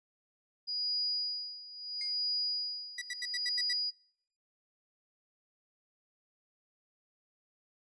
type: tone with tremolo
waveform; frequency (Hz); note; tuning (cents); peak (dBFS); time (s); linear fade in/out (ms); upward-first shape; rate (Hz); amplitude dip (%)
sine; 4900; D#8; -27; -30; 0.67-3.91; 20; sine; 0.75; 85
type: tone with exponential decay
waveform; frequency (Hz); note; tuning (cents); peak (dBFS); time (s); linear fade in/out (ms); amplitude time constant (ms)
sawtooth; 2126; C7; +27; -38; 2.01-2.18; 2; 36
type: tone bursts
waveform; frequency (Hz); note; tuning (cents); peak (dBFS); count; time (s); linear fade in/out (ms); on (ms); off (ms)
sawtooth; 1959; B6; -15; -32; 7; 2.98-3.731; 5; 37; 82
effects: noise-tail reverb RT60 0.6 s tail -25 dB re dry + resampled to 22050 Hz